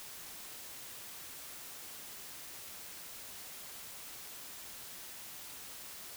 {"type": "silence", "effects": ["white hiss -48 dBFS RMS until 6.16 s"]}